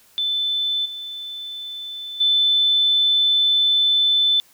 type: tone with level steps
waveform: sine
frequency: 3520 Hz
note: A7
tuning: in tune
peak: -19 / -29 / -14 dBFS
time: 0.18-4.4 s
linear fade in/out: 0 ms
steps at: 0.85 / 2.2 s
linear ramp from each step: 10 ms
effects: white hiss -54 dBFS RMS until 4.53 s